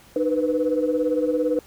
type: tone cluster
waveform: sine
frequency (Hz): 305.4 / 485.4 / 503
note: D#4 / B4 / B4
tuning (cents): -32 / -30 / +32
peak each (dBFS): -23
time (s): 0.16-1.59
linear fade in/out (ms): 2
effects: tanh soft clip ceiling -11 dBFS + pink hiss -51 dBFS RMS until 1.66 s